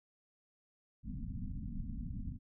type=low-pass noise; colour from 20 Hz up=pink; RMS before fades=-41 dBFS; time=1.03-2.39 s; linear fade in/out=50 ms; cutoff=270 Hz; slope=96 dB/octave; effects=none